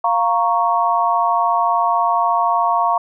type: chord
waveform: sine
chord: Bb minor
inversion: second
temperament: equal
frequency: 698.5 / 932.3 / 1108.7 Hz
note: F5 / Bb5 / Db6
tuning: 0 / 0 / 0 cents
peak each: -18 dBFS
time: 0.04-2.98 s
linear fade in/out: 5 ms
effects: none